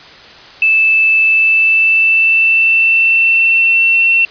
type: tone with pitch glide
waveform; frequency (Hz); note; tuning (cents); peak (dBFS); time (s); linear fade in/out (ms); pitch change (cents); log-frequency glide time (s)
sine; 2633 to 2705; E7 to E7; -3 to +44; -7; 0.62-4.25; 2; +47; 1.23-4.04
effects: white hiss -36 dBFS RMS until 4.3 s + resampled to 11025 Hz